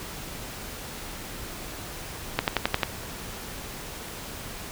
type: click train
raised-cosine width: 0.3 ms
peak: -5 dBFS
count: 6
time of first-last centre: 2.39-2.832 s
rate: 11.3 Hz
effects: pink hiss -38 dBFS RMS until 4.71 s